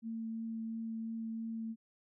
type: tone with vibrato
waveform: sine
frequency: 225.3 Hz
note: A3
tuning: 41 cents sharp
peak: -37 dBFS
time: 0.02-1.76 s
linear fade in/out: 50 ms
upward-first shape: triangle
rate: 2.9 Hz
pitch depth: 10 cents each way
effects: none